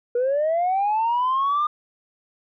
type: linear sweep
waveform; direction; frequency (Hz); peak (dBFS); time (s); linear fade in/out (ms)
sine; up; 473.3 to 1216; -17; 0.15-1.67; 5
effects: tanh soft clip ceiling -16 dBFS